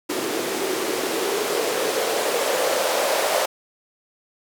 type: noise with band-pass filter sweep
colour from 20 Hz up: blue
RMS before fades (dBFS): -23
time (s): 0.09-3.46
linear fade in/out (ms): 10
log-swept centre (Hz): 330 to 600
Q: 3.8
effects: none